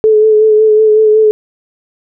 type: tone with vibrato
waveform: sine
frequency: 431.7 Hz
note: A4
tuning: 33 cents flat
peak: -4 dBFS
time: 0.04-1.31 s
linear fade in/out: 0 ms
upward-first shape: sine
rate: 5.4 Hz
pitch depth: 26 cents each way
effects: none